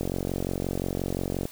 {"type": "click train", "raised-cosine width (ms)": 2, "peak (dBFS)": -15, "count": 67, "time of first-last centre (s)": [0.01, 1.454], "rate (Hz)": 45.7, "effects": ["white hiss -47 dBFS RMS until 1.51 s"]}